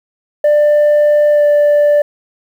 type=tone with pitch glide; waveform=sine; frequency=593 to 587.5 Hz; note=D5 to D5; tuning=+17 to +1 cents; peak=-4 dBFS; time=0.44-2.02 s; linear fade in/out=5 ms; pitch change=-16 cents; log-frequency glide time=1.31-1.44 s; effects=tanh soft clip ceiling -6 dBFS + 7-bit